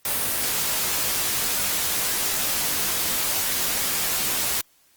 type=noise with comb filter; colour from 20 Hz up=white; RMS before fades=-24 dBFS; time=0.05-4.61 s; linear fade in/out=2 ms; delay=18 ms; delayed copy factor=-0.55; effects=white hiss -60 dBFS RMS until 4.96 s + Opus 32 kbps